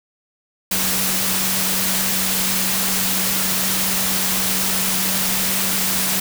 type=tone in noise; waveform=sine; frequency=189.2 Hz; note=F#3; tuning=39 cents sharp; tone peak=-28 dBFS; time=0.71-6.2 s; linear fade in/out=5 ms; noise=white; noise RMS=-20 dBFS; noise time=0.71-6.2 s; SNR=-11 dB; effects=none